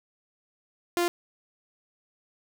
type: tone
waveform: sawtooth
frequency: 348.1 Hz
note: F4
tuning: 6 cents flat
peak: -19 dBFS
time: 0.97-1.08 s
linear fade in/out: 0 ms
effects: none